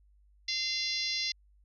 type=harmonic tone; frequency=690 Hz; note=F5; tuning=21 cents flat; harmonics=3 / 4 / 5 / 6 / 7 / 8 / 9; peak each=-38 / -42 / -39 / -36 / -35 / -38 / -45 dBFS; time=0.48-1.32 s; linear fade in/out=5 ms; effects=added 50 Hz sine -60 dBFS peak until 1.64 s